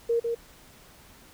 sine tone with echo, 466.2 Hz, A#4, in tune, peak -21 dBFS, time 0.09-0.2 s, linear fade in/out 10 ms, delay 150 ms, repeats 1, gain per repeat -4 dB, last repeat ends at 0.35 s, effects pink hiss -53 dBFS RMS until 1.33 s

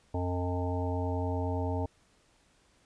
harmonic tone, 89.6 Hz, F2, 45 cents sharp, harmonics 1 / 3 / 5 / 7 / 9 / 10, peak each -31 / -36 / -38 / -39 / -41 / -41 dBFS, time 0.14-1.86 s, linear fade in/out 5 ms, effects pink hiss -66 dBFS RMS until 2.85 s + resampled to 22050 Hz

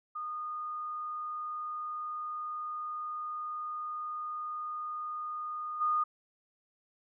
sine tone with level steps, 1227 Hz, D#6, 25 cents flat, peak -35 / -26 dBFS, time 0.15-6.04 s, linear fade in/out 10 ms, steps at 5.8 s, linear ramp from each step 20 ms, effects none

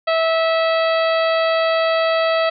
harmonic tone, 652 Hz, E5, 19 cents flat, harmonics 1 / 2 / 3 / 4 / 5 / 6 / 7, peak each -16 / -22 / -26 / -28 / -30 / -32 / -33 dBFS, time 0.07-2.5 s, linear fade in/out 10 ms, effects none

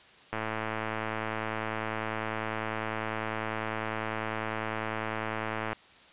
click train, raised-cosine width 0.5 ms, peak -17 dBFS, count 595, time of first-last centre 0.33-5.73 s, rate 110 Hz, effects white hiss -55 dBFS RMS until 6.12 s + resampled to 8000 Hz

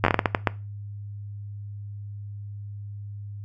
slowing click train, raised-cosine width 0.5 ms, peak -3 dBFS, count 10, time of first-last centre 0.04-0.472 s, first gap 10 ms, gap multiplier 1.37, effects noise-tail reverb RT60 0.3 s tail -19 dB re dry + added 102 Hz sine -34 dBFS peak until 3.44 s

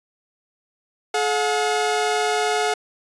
sawtooth tone pair together, 427.5 / 720 Hz, A4 / F#5, -50 / -47 cents, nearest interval major sixth, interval 903 cents, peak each -18 dBFS, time 1.14-2.74 s, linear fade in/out 5 ms, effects resampled to 22050 Hz

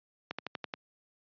slowing click train, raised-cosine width 0.3 ms, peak -19 dBFS, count 6, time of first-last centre 0.31-0.738 s, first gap 76 ms, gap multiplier 1.06, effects high-pass 150 Hz 12 dB/octave + resampled to 11025 Hz

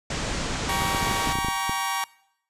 pink low-pass noise, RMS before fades -29 dBFS, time 0.1-1.33 s, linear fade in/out 5 ms, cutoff 8200 Hz, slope 48 dB/octave
sawtooth chord, G diminished, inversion none, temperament just, 784 / 940.8 / 1128.9 Hz, G5 / Bb5 / Db6, 0 / +16 / +31 cents, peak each -27 / -25 / -25 dBFS, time 0.69-2.04 s, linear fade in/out 0 ms
clicks, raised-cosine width 3 ms, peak -17 dBFS, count 11, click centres 0.821 / 0.948 / 1.029 / 1.072 / 1.112 / 1.274 / 1.355 / 1.387 / 1.447 / 1.485 / 1.695 s
brown noise with exponential decay, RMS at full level -32 dBFS, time 1.26-1.77 s, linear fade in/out 2 ms, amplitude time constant 110 ms
effects noise-tail reverb RT60 0.7 s tail -21 dB re dry + resampled to 32000 Hz

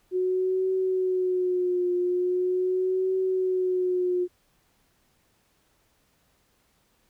sine tone with vibrato, 366.3 Hz, F#4, 17 cents flat, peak -22 dBFS, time 0.11-4.28 s, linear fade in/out 50 ms, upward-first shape triangle, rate 0.41 Hz, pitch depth 51 cents each way, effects pink hiss -67 dBFS RMS until 7.09 s

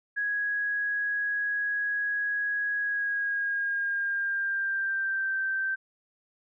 sine tone with pitch glide, 1661.2 to 1558.9 Hz, G#6 to G6, 0 to -10 cents, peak -26 dBFS, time 0.16-5.76 s, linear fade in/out 20 ms, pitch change -110 cents, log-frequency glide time 2.78-5.39 s, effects none

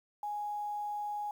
sine tone, 830.6 Hz, G#5, in tune, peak -34 dBFS, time 0.23-1.31 s, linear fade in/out 2 ms, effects 10-bit

